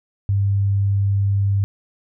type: tone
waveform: sine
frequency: 99.4 Hz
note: G2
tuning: 25 cents sharp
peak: -15 dBFS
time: 0.29-1.64 s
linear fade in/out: 0 ms
effects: none